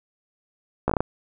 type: slowing click train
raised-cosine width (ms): 1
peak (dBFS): -7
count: 6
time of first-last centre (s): 0.88-1.006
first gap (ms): 15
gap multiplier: 1.26
effects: none